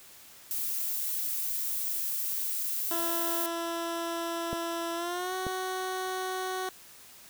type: noise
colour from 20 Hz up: violet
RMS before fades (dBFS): -32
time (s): 0.51-3.46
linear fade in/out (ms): 0
type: tone with pitch glide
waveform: 15% pulse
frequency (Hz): 336.2 to 373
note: E4 to F#4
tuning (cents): +34 to +14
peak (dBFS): -25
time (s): 2.91-6.69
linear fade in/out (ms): 2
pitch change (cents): +180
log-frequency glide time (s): 4.95-5.34
type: clicks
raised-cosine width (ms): 2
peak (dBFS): -20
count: 2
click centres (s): 4.53 / 5.467
effects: white hiss -52 dBFS RMS until 7.29 s